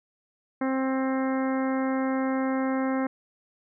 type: harmonic tone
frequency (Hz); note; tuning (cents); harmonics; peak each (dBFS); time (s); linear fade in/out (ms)
264.2; C4; +17; 1 / 2 / 3 / 4 / 5 / 6 / 7 / 8; -25 / -31 / -35 / -37 / -39 / -41 / -42 / -43; 0.61-3.07; 5
effects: none